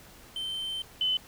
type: tone pair in turn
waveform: triangle / sine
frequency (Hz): 3101 / 3030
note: G7 / F#7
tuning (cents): -19 / +40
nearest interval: unison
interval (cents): 41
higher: first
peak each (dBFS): -30 / -24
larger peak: second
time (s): 0.36-0.82 / 1.01-1.17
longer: first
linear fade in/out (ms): 2
effects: pink hiss -52 dBFS RMS until 1.27 s